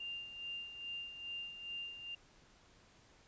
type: tone with tremolo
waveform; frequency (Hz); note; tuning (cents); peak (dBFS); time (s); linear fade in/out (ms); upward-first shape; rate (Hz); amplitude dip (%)
sine; 2794; F7; 0; -40; 0-2.15; 5; sine; 2.4; 60
effects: pink hiss -65 dBFS RMS until 3.27 s + resampled to 16000 Hz